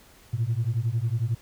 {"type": "beating tone pair", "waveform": "sine", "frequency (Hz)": [110, 121], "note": ["A2", "B2"], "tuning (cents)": [0, -35], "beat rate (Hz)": 11, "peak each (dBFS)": -25, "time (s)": [0.33, 1.35], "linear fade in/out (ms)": 10, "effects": ["tanh soft clip ceiling -18 dBFS", "pink hiss -54 dBFS RMS until 1.41 s"]}